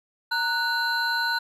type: tone cluster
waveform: triangle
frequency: 925 / 1476 / 4080 Hz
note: A#5 / F#6 / C8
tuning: -14 / -5 / -44 cents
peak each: -27 / -23 / -28 dBFS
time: 0.31-1.39 s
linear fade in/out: 10 ms
effects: none